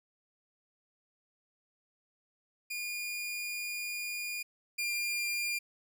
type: tone pair in turn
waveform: sawtooth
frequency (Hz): 2428 / 2401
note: D#7 / D7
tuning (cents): -43 / +38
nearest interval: unison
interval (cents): 19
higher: first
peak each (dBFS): -32 / -28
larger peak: second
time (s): 2.7-4.43 / 4.78-5.59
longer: first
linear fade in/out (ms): 10
effects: none